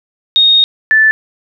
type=tone pair in turn; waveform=sine; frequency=3718 / 1754.7 Hz; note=A#7 / A6; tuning=-5 / -5 cents; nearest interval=octave + minor second; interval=1300 cents; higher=first; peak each=-5 dBFS; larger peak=neither; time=0.36-0.64 / 0.91-1.11 s; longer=first; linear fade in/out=0 ms; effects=none